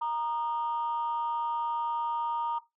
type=tone pair together; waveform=sine; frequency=935.5 / 1224 Hz; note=A#5 / D#6; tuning=+6 / -29 cents; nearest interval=perfect fourth; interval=465 cents; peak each=-28 / -35 dBFS; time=0.01-2.59 s; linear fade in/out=10 ms; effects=noise-tail reverb RT60 0.2 s tail -17 dB re dry + tanh soft clip ceiling -23 dBFS